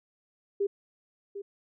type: tone with echo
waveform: sine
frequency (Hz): 400.7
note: G4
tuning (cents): +38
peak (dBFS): -24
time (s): 0.6-0.67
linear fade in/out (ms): 10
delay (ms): 750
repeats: 1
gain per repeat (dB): -11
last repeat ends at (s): 1.42
effects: none